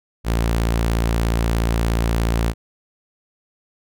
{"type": "tone", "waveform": "sawtooth", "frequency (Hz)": 56.9, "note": "A#1", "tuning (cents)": -41, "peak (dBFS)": -13, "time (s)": [0.24, 2.54], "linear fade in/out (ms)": 50, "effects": []}